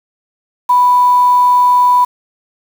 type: tone with quantisation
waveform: sine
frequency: 988 Hz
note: B5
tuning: in tune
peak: -6 dBFS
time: 0.69-2.05 s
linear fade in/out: 10 ms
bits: 5
effects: none